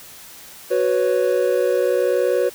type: chord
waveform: triangle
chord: F# suspended fourth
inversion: none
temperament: equal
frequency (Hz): 370 / 493.9 / 554.4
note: F#4 / B4 / C#5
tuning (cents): 0 / 0 / 0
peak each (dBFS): -19 / -17 / -19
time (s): 0.7-2.5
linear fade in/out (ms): 20
effects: white hiss -41 dBFS RMS until 2.54 s